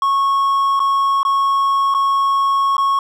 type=tone with dropouts; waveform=triangle; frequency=1100 Hz; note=C#6; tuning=14 cents flat; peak=-11 dBFS; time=0.02-2.99 s; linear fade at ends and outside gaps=2 ms; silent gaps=0.794-0.801 / 1.231-1.25 / 1.941-1.947 / 2.768-2.78 s; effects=none